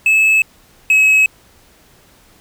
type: tone pair in turn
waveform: triangle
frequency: 2599 / 2565 Hz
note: E7 / E7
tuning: -25 / -48 cents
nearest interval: unison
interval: 23 cents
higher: first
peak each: -7 / -6 dBFS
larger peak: second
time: 0.06-0.42 / 0.9-1.26 s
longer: neither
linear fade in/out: 2 ms
effects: pink hiss -49 dBFS RMS until 2.4 s